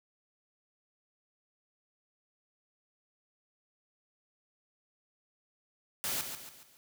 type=noise with echo; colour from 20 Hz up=white; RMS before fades=-34 dBFS; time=6.04-6.21 s; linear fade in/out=0 ms; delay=140 ms; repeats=4; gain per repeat=-7 dB; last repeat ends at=6.77 s; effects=none